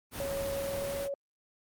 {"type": "noise", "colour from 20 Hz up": "pink", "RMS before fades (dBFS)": -39, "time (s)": [0.11, 1.09], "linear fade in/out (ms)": 50}
{"type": "tone with pitch glide", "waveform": "sine", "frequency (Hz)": [554, 558.5], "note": ["C#5", "C#5"], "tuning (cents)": [-1, 13], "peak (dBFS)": -32, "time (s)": [0.2, 1.14], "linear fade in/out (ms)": 2, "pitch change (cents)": 14, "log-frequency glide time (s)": [0.7, 0.89]}
{"effects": ["Opus 24 kbps"]}